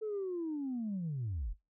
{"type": "linear sweep", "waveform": "sine", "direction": "down", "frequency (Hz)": [442.2, 36.71], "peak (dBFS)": -33, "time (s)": [0.01, 1.54], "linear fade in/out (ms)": 20, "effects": ["noise-tail reverb RT60 0.2 s tail -20 dB re dry", "tanh soft clip ceiling -31 dBFS"]}